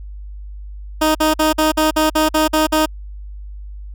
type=tone bursts; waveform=15% pulse; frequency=311.1 Hz; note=D#4; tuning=in tune; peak=-6 dBFS; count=10; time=1.01-2.86 s; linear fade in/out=10 ms; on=140 ms; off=50 ms; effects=added 50 Hz sine -29 dBFS peak until 3.94 s